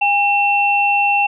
sine tone pair together, 810.6 / 2700 Hz, G#5 / E7, -42 / +41 cents, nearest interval octave + major sixth, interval 2083 cents, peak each -15 dBFS, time 0.01-1.27 s, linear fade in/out 10 ms, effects none

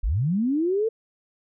sine linear sweep, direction up, 34.65 to 460 Hz, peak -20 dBFS, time 0.03-0.89 s, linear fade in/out 10 ms, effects none

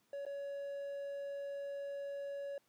triangle tone with dropouts, 562 Hz, C#5, 24 cents sharp, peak -38 dBFS, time 0.13-2.58 s, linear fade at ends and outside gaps 2 ms, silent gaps 0.252-0.264 s, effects pink hiss -75 dBFS RMS until 2.68 s + high-pass 150 Hz 12 dB/octave

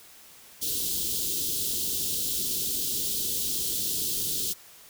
white band-stop noise, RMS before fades -29 dBFS, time 0.61-4.54 s, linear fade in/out 20 ms, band 470 to 3100 Hz, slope 48 dB/octave, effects white hiss -51 dBFS RMS until 4.89 s

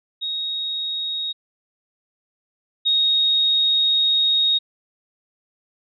sine tone pair in turn, 3761 / 3745 Hz, A#7 / A#7, +15 / +7 cents, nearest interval unison, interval 8 cents, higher first, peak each -23 / -15 dBFS, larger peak second, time 0.21-1.33 / 2.85-4.59 s, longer second, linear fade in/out 20 ms, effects none

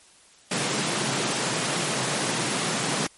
pink high-pass noise, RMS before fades -26 dBFS, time 0.51-3.07 s, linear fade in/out 5 ms, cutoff 120 Hz, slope 96 dB/octave, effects white hiss -54 dBFS RMS until 3.17 s + MP3 48 kbps

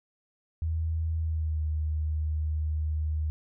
sine tone with pitch glide, 80.7 to 77.19 Hz, E2 to D#2, -36 to -13 cents, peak -26 dBFS, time 0.62-3.3 s, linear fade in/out 0 ms, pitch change -77 cents, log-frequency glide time 1.19-1.63 s, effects none

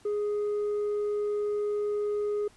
triangle tone with tanh clipping, 415.3 Hz, G#4, in tune, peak -27 dBFS, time 0.05-2.48 s, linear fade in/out 5 ms, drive 7 dB, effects pink hiss -59 dBFS RMS until 2.56 s + resampled to 24000 Hz

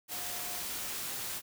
sine tone in noise, 714 Hz, F5, 38 cents sharp, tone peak -49 dBFS, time 0.09-0.63 s, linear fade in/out 50 ms, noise white, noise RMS -38 dBFS, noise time 0.08-1.42 s, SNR -14 dB, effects none

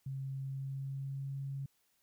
sine tone with pitch glide, 135 to 137.36 Hz, C#3 to C#3, -45 to -15 cents, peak -37 dBFS, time 0.06-1.66 s, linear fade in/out 5 ms, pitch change +30 cents, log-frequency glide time 0.4-1.34 s, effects white hiss -75 dBFS RMS until 2.02 s

